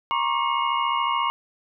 sine tone cluster, 944 / 1075 / 1149 / 2182 / 2850 Hz, A#5 / C6 / D6 / C#7 / F7, +22 / +47 / -38 / -28 / +34 cents, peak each -26 / -24 / -29 / -32 / -31 dBFS, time 0.11-1.3 s, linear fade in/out 0 ms, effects none

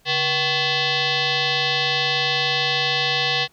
sine tone with frequency modulation, 481.6 Hz, B4, 44 cents flat, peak -18 dBFS, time 0.05-3.48 s, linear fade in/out 50 ms, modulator 623 Hz, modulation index 6.4, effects pink hiss -59 dBFS RMS until 3.52 s

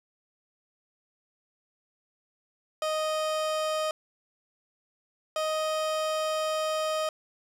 30% pulse tone pair in turn, 622.3 / 624.5 Hz, D#5 / D#5, 0 / +6 cents, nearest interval unison, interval 6 cents, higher second, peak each -24 dBFS, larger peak neither, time 2.82-3.91 / 5.36-7.09 s, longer second, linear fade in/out 2 ms, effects low-pass 10000 Hz 12 dB/octave + 10-bit

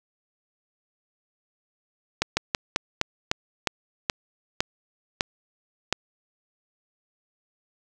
slowing click train, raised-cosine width 0.2 ms, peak -4 dBFS, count 11, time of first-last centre 2.22-5.926 s, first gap 150 ms, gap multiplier 1.19, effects none

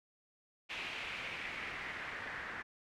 white noise with low-pass filter sweep, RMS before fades -43 dBFS, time 0.69-2.63 s, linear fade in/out 20 ms, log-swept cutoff 2700 to 1700 Hz, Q 3.1, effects none

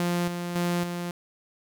sawtooth tone with tremolo, 174.61 Hz, F3, in tune, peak -20 dBFS, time 0-1.11 s, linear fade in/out 2 ms, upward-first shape square, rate 1.8 Hz, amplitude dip 50%, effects none

